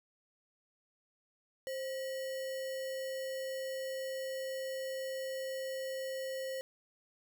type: tone with sample-and-hold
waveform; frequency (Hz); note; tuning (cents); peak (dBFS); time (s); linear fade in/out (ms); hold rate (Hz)
sine; 528; C5; +16; -36; 1.67-6.61; 0; 2450
effects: none